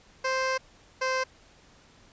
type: tone pair in turn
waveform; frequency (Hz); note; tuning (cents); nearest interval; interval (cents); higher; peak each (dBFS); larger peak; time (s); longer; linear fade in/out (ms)
15% pulse; 523.3 / 520; C5 / C5; 0 / -11; unison; 11; first; -19; neither; 0.24-0.58 / 1.01-1.24; first; 10
effects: pink hiss -57 dBFS RMS until 2.12 s + resampled to 16000 Hz